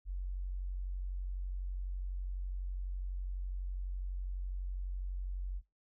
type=tone; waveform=sine; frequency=46.01 Hz; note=F#1; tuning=9 cents flat; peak=-35 dBFS; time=0.05-5.62 s; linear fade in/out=50 ms; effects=noise-tail reverb RT60 0.2 s tail -23 dB re dry